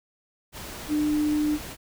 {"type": "tone in noise", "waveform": "sine", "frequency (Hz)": 300.3, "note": "D4", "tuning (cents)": 39, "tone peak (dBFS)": -21, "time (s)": [0.88, 1.59], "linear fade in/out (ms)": 50, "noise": "pink", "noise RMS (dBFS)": -38, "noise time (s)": [0.52, 1.77], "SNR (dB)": 14, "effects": []}